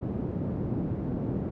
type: band-pass noise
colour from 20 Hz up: pink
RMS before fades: -31 dBFS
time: 0.01-1.51 s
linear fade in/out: 20 ms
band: 110 to 310 Hz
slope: 12 dB/octave
effects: none